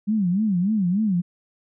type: tone with vibrato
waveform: sine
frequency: 196 Hz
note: G3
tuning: in tune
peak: -18 dBFS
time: 0.07-1.22 s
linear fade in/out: 20 ms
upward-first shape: sine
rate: 3.4 Hz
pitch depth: 210 cents each way
effects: none